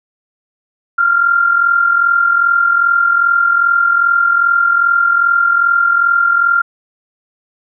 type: tone with amplitude modulation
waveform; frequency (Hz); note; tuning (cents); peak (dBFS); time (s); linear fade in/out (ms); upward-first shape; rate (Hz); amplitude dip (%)
sine; 1390; F6; -9; -6; 0.98-6.62; 10; sine; 42.5; 60
effects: none